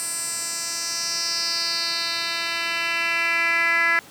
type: tone with band-pass filter sweep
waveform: 10% pulse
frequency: 335.7 Hz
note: E4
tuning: 32 cents sharp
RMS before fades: -24 dBFS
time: 0-3.99 s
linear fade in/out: 0 ms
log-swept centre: 8800 to 1900 Hz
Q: 3.5
effects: pink hiss -45 dBFS RMS until 4.1 s + high-pass 150 Hz 12 dB/octave